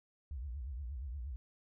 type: tone with vibrato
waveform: sine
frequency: 65.41 Hz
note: C2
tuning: in tune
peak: -39 dBFS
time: 0.31-1.36 s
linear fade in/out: 0 ms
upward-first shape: triangle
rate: 8.5 Hz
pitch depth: 290 cents each way
effects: none